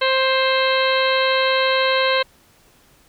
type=harmonic tone with a mistuned harmonic; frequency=526 Hz; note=C5; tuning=9 cents sharp; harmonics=1 / 2 / 3 / 4 / 5 / 6 / 7 / 8; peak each=-19 / -22 / -24 / -25 / -26 / -27 / -27 / -28 dBFS; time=0.01-2.23 s; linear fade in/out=10 ms; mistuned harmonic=7; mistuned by=+76 cents; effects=pink hiss -54 dBFS RMS until 3.08 s